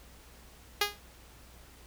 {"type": "tone with exponential decay", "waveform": "5% pulse", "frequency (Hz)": 411, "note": "G#4", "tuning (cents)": -18, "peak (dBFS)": -11, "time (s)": [0.81, 0.99], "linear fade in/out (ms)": 5, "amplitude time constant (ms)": 38, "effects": ["added 61 Hz sine -56 dBFS peak until 1.86 s", "pink hiss -56 dBFS RMS until 1.86 s"]}